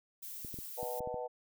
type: noise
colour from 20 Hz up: violet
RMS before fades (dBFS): -45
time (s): 0.22-1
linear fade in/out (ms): 10
type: clicks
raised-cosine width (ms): 3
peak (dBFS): -33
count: 7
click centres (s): 0.448 / 0.542 / 0.588 / 0.83 / 1.006 / 1.074 / 1.143
type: chord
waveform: sine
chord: B dominant seventh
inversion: none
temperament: equal with one note detuned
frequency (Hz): 493.9 / 622.3 / 751.6 / 880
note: B4 / D#5 / F#5 / A5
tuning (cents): 0 / 0 / +27 / 0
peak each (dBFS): -39 / -43 / -44 / -45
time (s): 0.77-1.28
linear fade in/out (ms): 20
effects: none